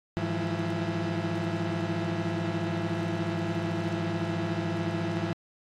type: tone cluster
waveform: 30% pulse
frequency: 103.2 / 161.8 / 175.6 / 334.4 Hz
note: G#2 / E3 / F3 / E4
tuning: -10 / -32 / +10 / +25 cents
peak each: -31 dBFS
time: 0.17-5.33 s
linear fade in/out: 0 ms
effects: low-pass 4000 Hz 12 dB/octave + AAC 64 kbps